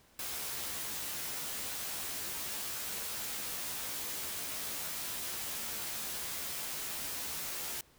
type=noise with comb filter; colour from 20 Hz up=white; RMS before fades=-39 dBFS; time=0.19-7.81 s; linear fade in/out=2 ms; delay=14 ms; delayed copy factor=+0.8; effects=pink hiss -64 dBFS RMS until 7.98 s